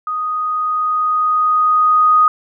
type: tone with level ramp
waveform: sine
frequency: 1244.5 Hz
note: D#6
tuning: in tune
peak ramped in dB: -18 to -7 dBFS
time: 0.07-2.28 s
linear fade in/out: 2 ms
effects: none